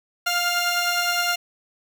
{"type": "tone pair together", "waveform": "15% pulse", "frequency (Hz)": [703.3, 1396.9], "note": ["F5", "F6"], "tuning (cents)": [12, 0], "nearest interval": "octave", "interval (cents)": 1188, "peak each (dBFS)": -17, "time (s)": [0.26, 1.36], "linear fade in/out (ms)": 10, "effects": []}